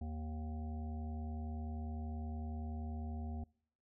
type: harmonic tone with a mistuned harmonic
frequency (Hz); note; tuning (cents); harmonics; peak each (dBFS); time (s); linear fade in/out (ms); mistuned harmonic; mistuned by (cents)
77.78; D#2; 0; 1 / 3 / 5 / 7 / 9 / 10; -40 / -46 / -58 / -63 / -55 / -59; 0.01-3.44; 5; 9; +18
effects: noise-tail reverb RT60 0.6 s tail -25 dB re dry